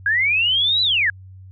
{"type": "linear two-way sweep", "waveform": "sine", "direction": "up then down", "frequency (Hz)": [1595, 4015, 1595], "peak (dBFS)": -15, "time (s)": [0.06, 1.1], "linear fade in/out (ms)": 2, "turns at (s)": 0.82, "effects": ["added 94 Hz sine -38 dBFS peak until 1.51 s"]}